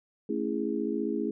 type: chord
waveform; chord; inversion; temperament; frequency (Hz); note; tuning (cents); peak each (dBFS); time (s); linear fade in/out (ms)
sine; A major seventh; none; just; 220 / 275 / 330 / 412.5; A3 / C#4 / E4 / G#4; 0 / -14 / +2 / -12; -33; 0.29-1.31; 5
effects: none